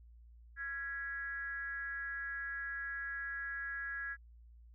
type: tone with frequency modulation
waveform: sine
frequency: 1661.2 Hz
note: G#6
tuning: in tune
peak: -38 dBFS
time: 0.56-4.17 s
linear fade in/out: 50 ms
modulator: 294 Hz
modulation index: 0.57
effects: added 58 Hz sine -55 dBFS peak until 4.74 s